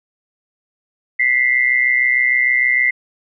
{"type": "tone pair together", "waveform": "sine", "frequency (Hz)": [1975.5, 2102], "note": ["B6", "C7"], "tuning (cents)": [0, 7], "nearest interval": "minor second", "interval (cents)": 107, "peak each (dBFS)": -15, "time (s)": [1.19, 2.91], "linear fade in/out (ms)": 10, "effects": []}